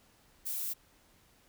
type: noise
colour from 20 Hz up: violet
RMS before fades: -36 dBFS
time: 0.45-0.74 s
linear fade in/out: 20 ms
effects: pink hiss -65 dBFS RMS until 1.48 s